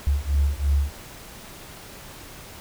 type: beating tone pair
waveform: sine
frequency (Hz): 69.3 / 72.3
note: C#2 / D2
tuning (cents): 0 / -27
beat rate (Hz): 3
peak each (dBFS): -22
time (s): 0.07-0.9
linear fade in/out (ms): 0
effects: pink hiss -42 dBFS RMS until 2.6 s